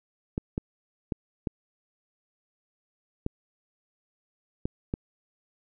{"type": "clicks", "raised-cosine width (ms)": 3, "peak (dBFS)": -15, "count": 7, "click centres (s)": [0.379, 0.579, 1.122, 1.472, 3.264, 4.655, 4.939], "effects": []}